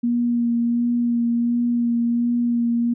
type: tone with vibrato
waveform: sine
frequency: 237.3 Hz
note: A#3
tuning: 31 cents sharp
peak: -17 dBFS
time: 0.03-2.94 s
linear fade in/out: 10 ms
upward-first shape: sine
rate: 1.4 Hz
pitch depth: 17 cents each way
effects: none

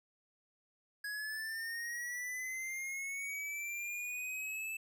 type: linear sweep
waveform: square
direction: up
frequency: 1661.2 to 2637 Hz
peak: -39 dBFS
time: 1.04-4.77 s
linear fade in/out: 5 ms
effects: none

